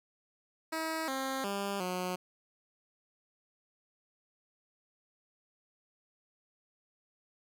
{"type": "tone with pitch steps", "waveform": "10% pulse", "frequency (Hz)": [320.7, 266.4, 199.4, 181.9], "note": ["E4", "C4", "G3", "F#3"], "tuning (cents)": [-48, 31, 30, -29], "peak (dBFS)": -25, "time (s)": [0.72, 2.16], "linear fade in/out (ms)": 10, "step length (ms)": 360, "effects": []}